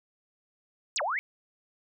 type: exponential two-way sweep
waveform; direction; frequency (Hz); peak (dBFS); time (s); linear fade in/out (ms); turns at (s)
sine; down then up; 8372 to 540 to 2335; -27; 0.96-1.19; 0; 1.02
effects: none